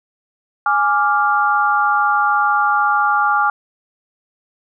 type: chord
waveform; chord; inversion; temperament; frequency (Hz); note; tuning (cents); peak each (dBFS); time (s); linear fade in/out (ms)
sine; D diminished; second; equal; 830.6 / 1174.7 / 1396.9; Ab5 / D6 / F6; 0 / 0 / 0; -17; 0.66-3.5; 2
effects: none